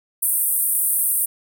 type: band-pass noise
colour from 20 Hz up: pink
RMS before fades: -20 dBFS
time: 0.22-1.26 s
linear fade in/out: 10 ms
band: 8700 to 16000 Hz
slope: 96 dB/octave
effects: none